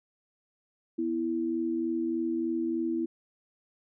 sine tone pair together, 246.7 / 330 Hz, B3 / E4, -2 / +2 cents, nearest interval perfect fourth, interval 504 cents, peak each -33 / -28 dBFS, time 0.98-3.06 s, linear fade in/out 10 ms, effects none

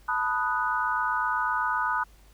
sine chord, B dominant seventh, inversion third, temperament equal, 880 / 987.8 / 1244.5 / 1480 Hz, A5 / B5 / D#6 / F#6, 0 / 0 / 0 / 0 cents, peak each -32 / -29 / -29 / -29 dBFS, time 0.08-2.04 s, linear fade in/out 10 ms, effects added 50 Hz sine -53 dBFS peak until 2.33 s + pink hiss -60 dBFS RMS until 2.33 s

